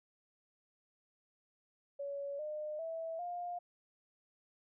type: tone with pitch steps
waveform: sine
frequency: 563 / 606.9 / 654.2 / 705.3 Hz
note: C#5 / D#5 / E5 / F5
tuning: +27 / -43 / -13 / +17 cents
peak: -38 dBFS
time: 1.99-3.59 s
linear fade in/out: 10 ms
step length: 400 ms
effects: none